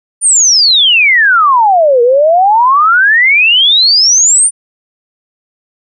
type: exponential two-way sweep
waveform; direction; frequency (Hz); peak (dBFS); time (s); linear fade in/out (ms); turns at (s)
sine; down then up; 9360 to 466.2 to 9360; -4; 0.21-4.51; 50; 2.02
effects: none

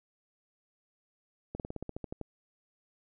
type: slowing click train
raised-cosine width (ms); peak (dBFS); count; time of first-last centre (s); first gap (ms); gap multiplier
2; -24; 11; 1.55-2.213; 48; 1.07
effects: none

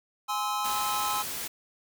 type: chord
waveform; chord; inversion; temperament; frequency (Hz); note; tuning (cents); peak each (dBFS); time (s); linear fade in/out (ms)
square; Ab augmented; none; just; 830.6 / 1038.3 / 1297.8; Ab5 / C6 / E6; 0 / -14 / -27; -33; 0.28-1.23; 20
type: noise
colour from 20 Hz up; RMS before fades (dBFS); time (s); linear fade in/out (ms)
white; -35; 0.64-1.48; 10
effects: none

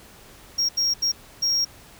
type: tone bursts at uneven times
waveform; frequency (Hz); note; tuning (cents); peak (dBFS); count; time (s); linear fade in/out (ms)
triangle; 5588; F8; 0; -18; 4; 0.58-0.69 / 0.77-0.94 / 1.02-1.12 / 1.42-1.65; 10
effects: pink hiss -48 dBFS RMS until 1.99 s

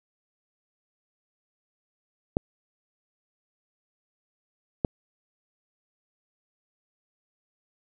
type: clicks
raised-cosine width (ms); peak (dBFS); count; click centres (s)
2; -9; 2; 2.369 / 4.848
effects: none

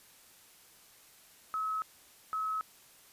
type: tone pair in turn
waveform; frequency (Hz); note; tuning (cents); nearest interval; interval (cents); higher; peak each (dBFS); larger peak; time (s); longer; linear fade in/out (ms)
sine; 1286 / 1286; E6 / E6; -43 / -43; unison; 0; neither; -31 / -31; neither; 1.54-1.82 / 2.33-2.61; neither; 0
effects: white hiss -59 dBFS RMS until 3.12 s + resampled to 32000 Hz

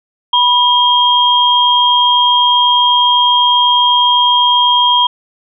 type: tone pair together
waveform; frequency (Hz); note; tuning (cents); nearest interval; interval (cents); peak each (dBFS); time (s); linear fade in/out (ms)
sine; 981 / 3224; B5 / G7; -12 / +48; octave + major sixth; 2060; -10; 0.33-5.07; 5
effects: none

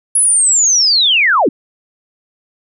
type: linear sweep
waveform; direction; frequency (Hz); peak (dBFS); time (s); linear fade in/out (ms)
sine; down; 10548 to 207.7; -8; 0.15-1.49; 5
effects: none

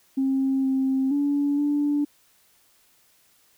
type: tone with pitch steps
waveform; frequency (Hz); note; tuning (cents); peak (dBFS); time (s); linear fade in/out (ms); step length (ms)
sine; 267.9 / 265.6 / 286 / 291.1; C4 / C4 / D4 / D4; +41 / +26 / -46 / -15; -19; 0.17-2.05; 10; 470
effects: tanh soft clip ceiling -15 dBFS + white hiss -61 dBFS RMS until 3.57 s

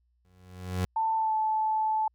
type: tone with exponential growth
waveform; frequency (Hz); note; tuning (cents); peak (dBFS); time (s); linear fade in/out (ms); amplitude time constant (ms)
30% pulse; 91.5; F#2; -19; -22; 0.25-0.85; 0; 130
type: tone with pitch glide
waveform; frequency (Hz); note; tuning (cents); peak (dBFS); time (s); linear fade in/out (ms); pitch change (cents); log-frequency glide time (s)
sine; 889 to 870.7; A5 to A5; +18 to -18; -24; 0.96-2.08; 5; -36; 1.16-1.34
effects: added 60 Hz sine -67 dBFS peak until 2.14 s

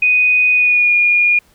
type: tone with pitch glide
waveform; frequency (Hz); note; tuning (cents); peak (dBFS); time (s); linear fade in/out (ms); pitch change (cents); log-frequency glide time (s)
sine; 2489 to 2431; D#7 to D#7; 0 to -41; -9; 0.02-1.39; 5; -41; 0.52-0.94
effects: pink hiss -53 dBFS RMS until 1.54 s

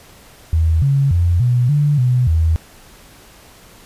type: tone with pitch steps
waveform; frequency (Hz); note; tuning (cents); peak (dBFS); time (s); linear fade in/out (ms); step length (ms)
sine; 80.8 / 138.4 / 86.7 / 122.9 / 146.6 / 125.1 / 80.8; E2 / C#3 / F2 / B2 / D3 / B2 / E2; -34 / -2 / -12 / -8 / -3 / +23 / -34; -11; 0.53-2.56; 0; 290
effects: pink hiss -44 dBFS RMS until 3.85 s + resampled to 32000 Hz

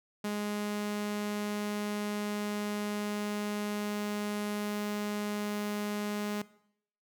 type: tone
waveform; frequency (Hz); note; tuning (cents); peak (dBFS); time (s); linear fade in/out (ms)
sawtooth; 207.7; G#3; 0; -28; 0.24-6.42; 5
effects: noise-tail reverb RT60 0.7 s tail -19 dB re dry

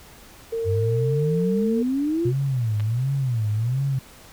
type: tone with pitch glide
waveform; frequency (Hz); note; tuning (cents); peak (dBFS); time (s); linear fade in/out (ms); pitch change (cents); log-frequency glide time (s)
sine; 456.4 to 451.9; A#4 to A4; -37 to +46; -23; 0.52-1.83; 10; -17; 0.92-1.08
type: exponential sweep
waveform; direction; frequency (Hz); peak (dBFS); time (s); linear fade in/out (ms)
sine; up; 92.5 to 370; -20; 0.64-2.33; 50
type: tone with vibrato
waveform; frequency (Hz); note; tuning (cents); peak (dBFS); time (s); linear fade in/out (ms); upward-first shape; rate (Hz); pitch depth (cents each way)
sine; 120.9; B2; -36; -20; 2.25-3.99; 5; sine; 1.4; 240
type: clicks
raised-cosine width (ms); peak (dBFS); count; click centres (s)
0.3; -23; 2; 2.798 / 2.805
effects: pink hiss -47 dBFS RMS until 4.32 s

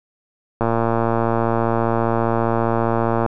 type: click train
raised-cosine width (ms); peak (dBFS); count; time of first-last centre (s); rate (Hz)
1; -5; 306; 0.61-3.262; 115
effects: none

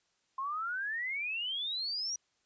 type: exponential sweep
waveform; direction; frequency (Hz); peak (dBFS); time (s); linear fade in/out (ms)
sine; up; 1046.5 to 5850; -33; 0.38-2.16; 5
effects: white hiss -75 dBFS RMS until 2.45 s + resampled to 16000 Hz

